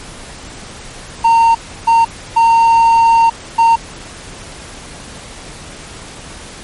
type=tone bursts at uneven times; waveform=triangle; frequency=917 Hz; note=A#5; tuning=29 cents flat; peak=-4 dBFS; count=4; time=1.24-1.55 / 1.87-2.05 / 2.36-3.3 / 3.58-3.76 s; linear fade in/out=10 ms; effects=pink hiss -32 dBFS RMS until 6.63 s + MP3 48 kbps